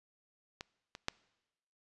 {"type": "clicks", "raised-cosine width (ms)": 0.2, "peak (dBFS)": [-24, -28, -15], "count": 3, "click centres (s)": [0.609, 0.951, 1.084], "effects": ["noise-tail reverb RT60 1.0 s tail -23 dB re dry", "resampled to 24000 Hz"]}